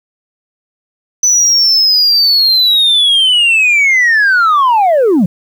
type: linear sweep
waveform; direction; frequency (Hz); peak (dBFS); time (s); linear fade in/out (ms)
sine; down; 6030 to 158.4; -4; 1.23-5.26; 5
effects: tanh soft clip ceiling -5 dBFS + 7-bit